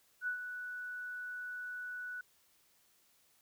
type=tone with ADSR envelope; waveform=sine; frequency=1480 Hz; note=F#6; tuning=in tune; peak=-32 dBFS; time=0.21-2.21 s; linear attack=62 ms; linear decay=100 ms; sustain=-8 dB; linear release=3 ms; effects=white hiss -70 dBFS RMS until 3.41 s